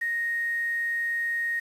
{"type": "tone with quantisation", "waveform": "sine", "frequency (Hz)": 1864.7, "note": "A#6", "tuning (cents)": 0, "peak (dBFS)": -25, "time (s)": [0.01, 1.6], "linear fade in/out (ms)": 10, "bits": 8, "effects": ["resampled to 32000 Hz"]}